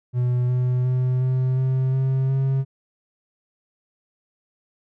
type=tone with pitch steps; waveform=triangle; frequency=123.7 / 125.43 / 127.18 / 128.95 / 130.75 / 132.58 / 134.43 Hz; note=B2 / B2 / C3 / C3 / C3 / C3 / C3; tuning=+3 / +27 / -49 / -25 / -1 / +23 / +47 cents; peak=-16 dBFS; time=0.13-2.65 s; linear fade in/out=50 ms; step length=360 ms; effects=none